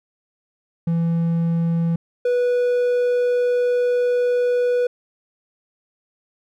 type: tone pair in turn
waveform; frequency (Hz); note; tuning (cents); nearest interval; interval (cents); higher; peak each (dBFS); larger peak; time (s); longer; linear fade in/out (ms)
triangle; 167.2 / 490.4; E3 / B4; +25 / -12; octave + perfect fifth; 1863; second; -15 / -14; second; 0.87-1.96 / 2.25-4.87; second; 5
effects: none